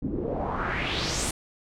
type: noise with low-pass filter sweep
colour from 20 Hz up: pink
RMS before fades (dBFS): -29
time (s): 0.02-1.31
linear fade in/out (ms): 5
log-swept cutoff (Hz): 230 to 10000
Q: 3.2
effects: none